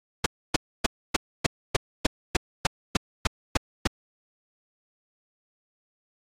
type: noise bursts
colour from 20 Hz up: pink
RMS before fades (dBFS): -20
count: 13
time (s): 0.24-3.873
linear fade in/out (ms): 5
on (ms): 21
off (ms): 280
effects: low-pass 7000 Hz 12 dB/octave + AAC 48 kbps